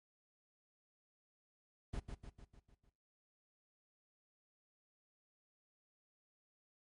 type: noise with echo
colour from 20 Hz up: brown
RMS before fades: -41 dBFS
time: 1.93-2 s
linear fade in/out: 10 ms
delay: 150 ms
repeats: 6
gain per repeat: -5 dB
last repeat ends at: 2.9 s
effects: noise-tail reverb RT60 0.6 s tail -23 dB re dry + MP3 48 kbps